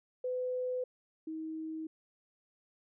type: tone pair in turn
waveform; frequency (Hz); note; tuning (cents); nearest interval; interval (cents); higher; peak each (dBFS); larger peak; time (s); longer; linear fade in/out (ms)
sine; 504 / 317.5; B4 / D#4; +35 / +35; minor sixth; 800; first; -32 / -37; first; 0.24-0.84 / 1.27-1.87; neither; 5
effects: none